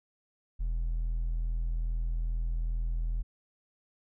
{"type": "tone with hard clipping", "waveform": "triangle", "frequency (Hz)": 41.2, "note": "E1", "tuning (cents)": 0, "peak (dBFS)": -27, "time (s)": [0.59, 3.23], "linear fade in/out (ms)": 20, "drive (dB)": 1, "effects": []}